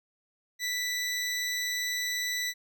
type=tone; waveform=20% pulse; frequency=1975.5 Hz; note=B6; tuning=in tune; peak=-24 dBFS; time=0.59-2.54 s; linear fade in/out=50 ms; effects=none